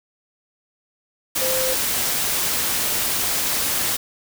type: tone in noise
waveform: sine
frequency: 519 Hz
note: C5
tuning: 14 cents flat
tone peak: -23 dBFS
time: 1.41-1.74 s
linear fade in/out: 10 ms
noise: white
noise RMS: -22 dBFS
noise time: 1.35-3.97 s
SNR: -4 dB
effects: none